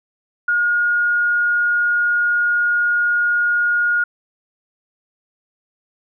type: tone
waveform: sine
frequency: 1432 Hz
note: F6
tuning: 43 cents sharp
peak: -14 dBFS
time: 0.48-4.04 s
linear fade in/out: 5 ms
effects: none